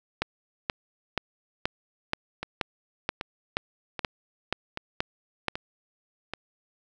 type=two click trains; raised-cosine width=0.3 ms; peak=-16 / -9 dBFS; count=6 / 12; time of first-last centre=2.43-6.336 / 0.22-5.483 s; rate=1.28 / 2.09 Hz; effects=none